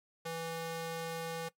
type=tone with high-pass filter; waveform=square; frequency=164.81 Hz; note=E3; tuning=in tune; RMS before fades=-39 dBFS; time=0.25-1.49 s; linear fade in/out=10 ms; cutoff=380 Hz; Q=0.96; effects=noise-tail reverb RT60 0.1 s tail -19 dB re dry + MP3 64 kbps